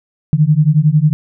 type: beating tone pair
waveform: sine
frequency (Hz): 146.83 / 157.83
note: D3 / D#3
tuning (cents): 0 / +25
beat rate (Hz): 11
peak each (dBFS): -11 / -11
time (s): 0.33-1.13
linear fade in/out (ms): 0
effects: none